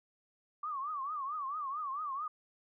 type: tone with vibrato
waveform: sine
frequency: 1153 Hz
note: D6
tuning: 32 cents flat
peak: -35 dBFS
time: 0.63-2.28 s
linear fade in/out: 5 ms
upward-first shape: triangle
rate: 4.5 Hz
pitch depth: 180 cents each way
effects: none